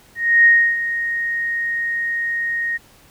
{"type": "tone with ADSR envelope", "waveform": "sine", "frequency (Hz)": 1864.7, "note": "A#6", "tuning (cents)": 0, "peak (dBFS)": -7, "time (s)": [0.15, 2.78], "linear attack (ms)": 300, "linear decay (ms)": 310, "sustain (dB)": -12, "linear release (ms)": 21, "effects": ["pink hiss -50 dBFS RMS until 3.1 s"]}